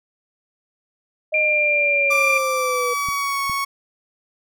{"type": "linear sweep", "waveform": "sine", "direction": "down", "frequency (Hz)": [622.3, 484.8], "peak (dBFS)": -22, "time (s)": [1.32, 2.94], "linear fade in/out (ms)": 10}
{"type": "tone", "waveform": "sine", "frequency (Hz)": 2383, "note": "D7", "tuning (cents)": 25, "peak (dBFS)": -16, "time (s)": [1.34, 2.38], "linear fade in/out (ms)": 2}
{"type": "tone with pitch glide", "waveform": "30% pulse", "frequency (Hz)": [1174.7, 1108.8], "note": ["D6", "C#6"], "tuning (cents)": [0, 0], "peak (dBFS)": -18, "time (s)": [2.1, 3.65], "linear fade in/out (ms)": 10, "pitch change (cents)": -100, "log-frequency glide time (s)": [2.54, 3.42]}
{"type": "clicks", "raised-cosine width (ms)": 5, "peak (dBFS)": -23, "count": 2, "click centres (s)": [3.087, 3.497]}
{"effects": []}